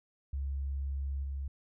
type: tone with level steps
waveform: sine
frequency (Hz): 68.8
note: C#2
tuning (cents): -12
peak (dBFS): -32 / -34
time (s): 0.33-1.48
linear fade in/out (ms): 5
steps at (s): 1.23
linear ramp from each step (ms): 10
effects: none